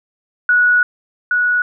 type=tone pair in turn; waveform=sine; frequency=1465 / 1465 Hz; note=F#6 / F#6; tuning=-18 / -18 cents; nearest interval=unison; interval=0 cents; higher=neither; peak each=-9 / -12 dBFS; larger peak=first; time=0.49-0.83 / 1.31-1.62 s; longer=first; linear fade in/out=2 ms; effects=none